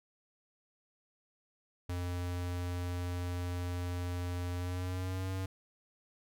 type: tone with pitch glide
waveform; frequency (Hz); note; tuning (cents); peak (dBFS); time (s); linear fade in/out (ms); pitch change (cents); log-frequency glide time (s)
square; 88.7 to 94.52; F2 to F#2; +27 to +37; -35; 1.89-5.46; 5; +110; 4.56-5.31
effects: none